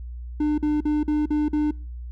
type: tone bursts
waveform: triangle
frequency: 300 Hz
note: D4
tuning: 37 cents sharp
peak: -17 dBFS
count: 6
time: 0.4-1.71 s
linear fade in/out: 5 ms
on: 180 ms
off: 46 ms
effects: noise-tail reverb RT60 0.4 s tail -26 dB re dry + added 60 Hz sine -32 dBFS peak until 2.11 s